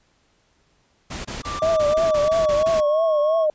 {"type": "noise bursts", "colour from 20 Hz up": "pink", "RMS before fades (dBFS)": -31, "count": 10, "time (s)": [1.1, 2.807], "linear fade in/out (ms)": 10, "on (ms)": 150, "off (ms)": 23}
{"type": "tone with pitch glide", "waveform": "triangle", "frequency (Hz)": [1178, 1092.8], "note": ["D6", "C#6"], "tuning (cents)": [5, -25], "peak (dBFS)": -26, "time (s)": [1.43, 3.47], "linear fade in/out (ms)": 50, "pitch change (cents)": -130, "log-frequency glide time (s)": [1.95, 2.9]}
{"type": "tone with vibrato", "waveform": "sine", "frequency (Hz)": 622.3, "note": "D#5", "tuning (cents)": 0, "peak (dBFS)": -16, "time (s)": [1.62, 3.5], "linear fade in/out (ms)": 2, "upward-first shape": "triangle", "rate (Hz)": 3, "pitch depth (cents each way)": 120}
{"effects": ["pink hiss -63 dBFS RMS until 3.54 s", "resampled to 16000 Hz"]}